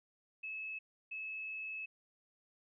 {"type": "tone bursts at uneven times", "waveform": "sine", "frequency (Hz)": 2594, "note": "E7", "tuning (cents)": -28, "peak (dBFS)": -40, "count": 2, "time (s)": [[0.43, 0.79], [1.11, 1.86]], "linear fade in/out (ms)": 10, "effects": []}